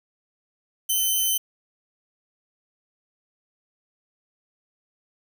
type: tone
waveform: 5% pulse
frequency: 3059 Hz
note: G7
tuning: 43 cents flat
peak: -12 dBFS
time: 0.89-1.38 s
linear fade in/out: 10 ms
effects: 9-bit